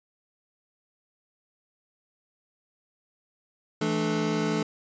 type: tone cluster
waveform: square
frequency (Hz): 164.4 / 216.6 / 295.3 / 434.2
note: E3 / A3 / D4 / A4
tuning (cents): -4 / -27 / +10 / -23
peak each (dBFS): -31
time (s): 3.81-4.63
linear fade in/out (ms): 5
effects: resampled to 16000 Hz